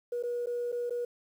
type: tone with dropouts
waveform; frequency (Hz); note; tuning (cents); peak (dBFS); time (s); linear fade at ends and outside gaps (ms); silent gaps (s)
sine; 482; B4; -42; -29; 0.12-1.05; 5; 0.227-0.235 / 0.46-0.469 / 0.719-0.725 / 0.897-0.906
effects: tanh soft clip ceiling -26 dBFS + 10-bit